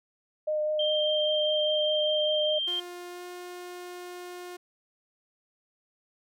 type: tone with vibrato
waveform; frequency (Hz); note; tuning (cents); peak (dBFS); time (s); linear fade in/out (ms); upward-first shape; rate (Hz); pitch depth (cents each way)
sine; 610; D#5; -34; -25; 0.47-2.59; 10; sine; 5; 11
type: tone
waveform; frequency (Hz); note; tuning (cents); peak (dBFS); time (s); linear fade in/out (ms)
sine; 3164; G7; +15; -27; 0.79-2.8; 5
type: tone with pitch glide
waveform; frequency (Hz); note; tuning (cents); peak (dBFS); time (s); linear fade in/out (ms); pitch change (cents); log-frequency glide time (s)
sawtooth; 353.8 to 356.9; F4 to F4; +23 to +38; -35; 2.67-4.57; 10; +15; 3.1-3.25
effects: none

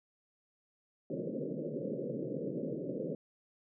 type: band-pass noise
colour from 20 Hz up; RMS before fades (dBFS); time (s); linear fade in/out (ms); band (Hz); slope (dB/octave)
white; -38; 1.1-3.15; 2; 130 to 560; 96
effects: none

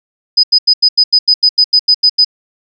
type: tone bursts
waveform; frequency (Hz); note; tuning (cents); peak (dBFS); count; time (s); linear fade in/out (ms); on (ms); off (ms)
sine; 4994; D#8; +6; -4; 13; 0.37-2.247; 10; 65; 86
effects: none

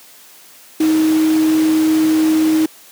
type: tone in noise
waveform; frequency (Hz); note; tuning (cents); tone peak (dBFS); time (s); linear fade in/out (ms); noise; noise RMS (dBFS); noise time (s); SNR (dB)
sine; 315.1; D#4; +22; -10; 0.8-2.66; 5; pink; -26; 0.8-2.66; +13
effects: white hiss -43 dBFS RMS until 2.91 s + high-pass 200 Hz 12 dB/octave

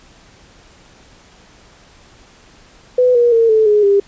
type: tone with pitch steps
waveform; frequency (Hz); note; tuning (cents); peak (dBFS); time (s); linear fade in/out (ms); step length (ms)
sine; 500 / 478.2 / 457.4 / 437.5 / 418.5 / 400.3; B4 / A#4 / A#4 / A4 / G#4 / G4; +21 / +44 / -33 / -10 / +13 / +36; -8; 2.98-4; 5; 170
effects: pink hiss -46 dBFS RMS until 4.07 s + resampled to 16000 Hz

